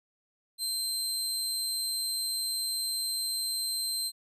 25% pulse tone, 4127 Hz, C8, 25 cents flat, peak -25 dBFS, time 0.58-4.12 s, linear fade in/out 50 ms, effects none

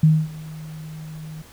sine tone with ADSR envelope, 156.5 Hz, D#3, 10 cents sharp, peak -9 dBFS, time 0.03-1.42 s, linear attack 6 ms, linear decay 240 ms, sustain -23 dB, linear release 4 ms, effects pink hiss -47 dBFS RMS until 1.52 s

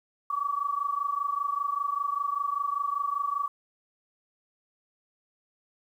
sine tone pair together, 1132.9 / 1158 Hz, C#6 / D6, +37 / -25 cents, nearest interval unison, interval 38 cents, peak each -29 / -30 dBFS, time 0.3-3.48 s, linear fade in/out 5 ms, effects 10-bit

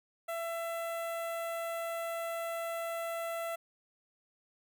sawtooth tone with notch filter, 669 Hz, E5, 25 cents sharp, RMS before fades -37 dBFS, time 0.28-3.56 s, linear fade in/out 10 ms, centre 5000 Hz, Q 0.75, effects none

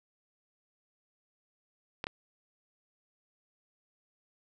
clicks, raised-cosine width 0.3 ms, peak -18 dBFS, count 2, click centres 2.041 / 2.069 s, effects none

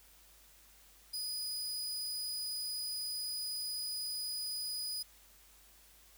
sawtooth tone, 4961 Hz, D#8, 6 cents flat, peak -34 dBFS, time 1.13-5.03 s, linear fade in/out 10 ms, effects added 50 Hz sine -66 dBFS peak until 6.17 s + white hiss -62 dBFS RMS until 6.17 s

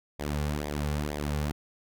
sawtooth tone with flanger, 73.9 Hz, D2, 11 cents sharp, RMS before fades -31 dBFS, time 0.19-1.52 s, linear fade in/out 10 ms, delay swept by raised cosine 0.7 to 3.2 ms, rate 2.1 Hz, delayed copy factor -0.75, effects none

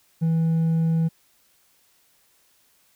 sine tone with hard clipping, 163.4 Hz, E3, 15 cents flat, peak -19 dBFS, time 0.21-1.09 s, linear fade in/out 20 ms, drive 2 dB, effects white hiss -62 dBFS RMS until 2.95 s

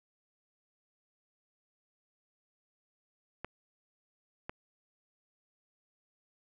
clicks, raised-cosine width 0.5 ms, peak -23 dBFS, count 2, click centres 3.446 / 4.495 s, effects none

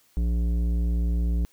sine tone with tanh clipping, 58.27 Hz, A#1, in tune, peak -23 dBFS, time 0.17-1.45 s, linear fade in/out 0 ms, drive 12 dB, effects white hiss -62 dBFS RMS until 1.52 s

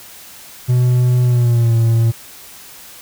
triangle tone with pitch glide, 124.3 to 114.64 Hz, B2 to A#2, +12 to -28 cents, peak -8 dBFS, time 0.68-2.12 s, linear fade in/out 20 ms, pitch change -140 cents, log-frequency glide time 1.23-1.75 s, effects white hiss -38 dBFS RMS until 3.01 s

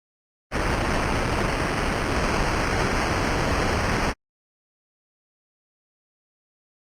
pink noise with sample-and-hold, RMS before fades -23 dBFS, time 0.51-4.14 s, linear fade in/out 50 ms, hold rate 3675 Hz, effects low-pass 7000 Hz 12 dB/octave + Opus 32 kbps

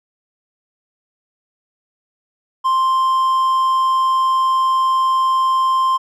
triangle tone, 1050 Hz, C6, 6 cents sharp, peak -11 dBFS, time 2.64-5.98 s, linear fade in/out 20 ms, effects none

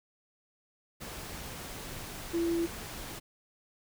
sine tone in noise, 337.3 Hz, E4, 40 cents sharp, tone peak -27 dBFS, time 2.33-2.67 s, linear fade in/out 20 ms, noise pink, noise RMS -42 dBFS, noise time 1-3.2 s, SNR +12 dB, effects none

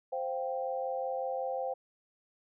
sine chord, C suspended fourth, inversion none, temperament equal, 523.3 / 698.5 / 784 Hz, C5 / F5 / G5, 0 / 0 / 0 cents, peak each -34 / -39 / -37 dBFS, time 0.12-1.74 s, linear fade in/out 10 ms, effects none

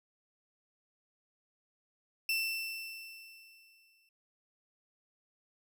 30% pulse tone with exponential decay, 2674 Hz, E7, 24 cents sharp, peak -26 dBFS, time 2.29-4.09 s, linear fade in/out 2 ms, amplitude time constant 390 ms, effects none

